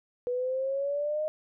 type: exponential sweep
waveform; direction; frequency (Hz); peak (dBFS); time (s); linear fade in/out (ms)
sine; up; 487.5 to 622.3; -27; 0.27-1.28; 0
effects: none